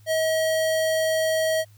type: tone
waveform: square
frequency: 638 Hz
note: D#5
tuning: 43 cents sharp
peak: -21 dBFS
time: 0.06-1.65 s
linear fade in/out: 50 ms
effects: added 104 Hz sine -49 dBFS peak until 1.77 s + white hiss -61 dBFS RMS until 1.77 s